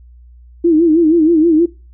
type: tone with vibrato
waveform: sine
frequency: 324.8 Hz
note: E4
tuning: 26 cents flat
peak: -7 dBFS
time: 0.64-1.66 s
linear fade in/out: 10 ms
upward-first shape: sine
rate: 6.3 Hz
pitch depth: 110 cents each way
effects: noise-tail reverb RT60 0.3 s tail -20 dB re dry + added 60 Hz sine -38 dBFS peak until 1.93 s